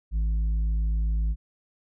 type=tone with tanh clipping; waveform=sine; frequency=53.8 Hz; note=A1; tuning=38 cents flat; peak=-23 dBFS; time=0.11-1.36 s; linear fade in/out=50 ms; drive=5 dB; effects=none